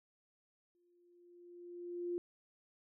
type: tone with exponential growth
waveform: sine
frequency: 350 Hz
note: F4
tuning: 4 cents sharp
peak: -34 dBFS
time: 0.75-2.18 s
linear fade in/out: 0 ms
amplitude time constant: 310 ms
effects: none